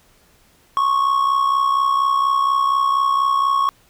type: tone with amplitude modulation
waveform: triangle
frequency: 1103 Hz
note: C#6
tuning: 9 cents flat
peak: -10 dBFS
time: 0.77-3.69 s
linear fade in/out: 0 ms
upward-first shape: sine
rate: 64.2 Hz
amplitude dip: 60%
effects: pink hiss -55 dBFS RMS until 3.89 s